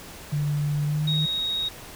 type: tone with pitch glide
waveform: sine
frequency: 146.9 to 153.85 Hz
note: D3 to D#3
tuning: +1 to -19 cents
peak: -22 dBFS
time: 0.32-1.26 s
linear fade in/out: 10 ms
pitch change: +80 cents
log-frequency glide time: 0.83-1.07 s
type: tone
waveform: sine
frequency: 3770 Hz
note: A#7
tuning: 19 cents sharp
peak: -24 dBFS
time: 1.07-1.69 s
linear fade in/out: 10 ms
effects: pink hiss -42 dBFS RMS until 1.95 s